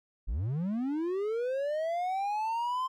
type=linear sweep; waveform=triangle; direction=up; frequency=39.04 to 1046.5 Hz; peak=-27 dBFS; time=0.27-2.88 s; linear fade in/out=20 ms; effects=none